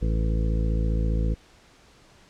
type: harmonic tone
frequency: 55 Hz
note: A1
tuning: in tune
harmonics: 1 / 2 / 3 / 4 / 5 / 6 / 8 / 9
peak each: -22 / -30 / -31 / -36 / -39 / -39 / -40 / -39 dBFS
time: 0.01-1.35 s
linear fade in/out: 20 ms
effects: pink hiss -55 dBFS RMS until 2.29 s + low-pass 7000 Hz 12 dB/octave